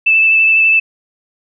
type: tone with vibrato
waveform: sine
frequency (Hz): 2637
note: E7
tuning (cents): 0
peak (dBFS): -7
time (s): 0.06-0.8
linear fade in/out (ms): 10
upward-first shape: sine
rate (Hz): 12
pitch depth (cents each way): 13
effects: none